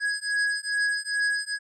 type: beating tone pair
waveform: square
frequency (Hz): 1661.2 / 1663.6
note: G#6 / G#6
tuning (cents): 0 / +2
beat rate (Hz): 2.4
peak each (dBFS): -28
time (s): 0-1.59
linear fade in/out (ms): 50
effects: resampled to 24000 Hz